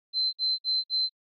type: tone bursts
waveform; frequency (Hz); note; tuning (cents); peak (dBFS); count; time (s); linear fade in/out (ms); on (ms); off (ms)
sine; 4086; C8; -42; -23; 4; 0.13-1.095; 50; 200; 55
effects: AAC 32 kbps